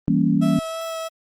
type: chord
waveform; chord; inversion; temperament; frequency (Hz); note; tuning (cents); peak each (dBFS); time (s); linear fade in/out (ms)
sine; E diminished seventh; none; equal; 164.81 / 196 / 233.1 / 277.2; E3 / G3 / Bb3 / Db4; 0 / 0 / 0 / 0; -21; 0.08-0.59; 0
type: tone with vibrato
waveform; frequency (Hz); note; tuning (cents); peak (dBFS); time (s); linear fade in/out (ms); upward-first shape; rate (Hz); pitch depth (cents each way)
30% pulse; 653; E5; -17; -24; 0.41-1.09; 20; triangle; 3; 13
effects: Opus 32 kbps